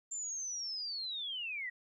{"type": "linear sweep", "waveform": "sine", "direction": "down", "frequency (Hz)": [7300, 1884], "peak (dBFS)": -37, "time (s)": [0.11, 1.7], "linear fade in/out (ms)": 10, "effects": ["13-bit"]}